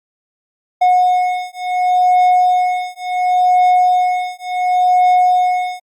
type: beating tone pair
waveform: triangle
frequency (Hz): 727 / 727.7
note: F#5 / F#5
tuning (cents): -31 / -29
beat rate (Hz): 0.7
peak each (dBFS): -12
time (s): 0.81-5.8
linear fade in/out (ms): 10
effects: Opus 48 kbps